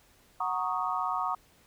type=chord; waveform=sine; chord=D# minor seventh; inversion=first; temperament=equal; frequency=740 / 932.3 / 1108.7 / 1244.5 Hz; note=F#5 / A#5 / C#6 / D#6; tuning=0 / 0 / 0 / 0 cents; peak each=-34 / -34 / -33 / -33 dBFS; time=0.4-1.35 s; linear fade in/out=5 ms; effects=pink hiss -62 dBFS RMS until 1.66 s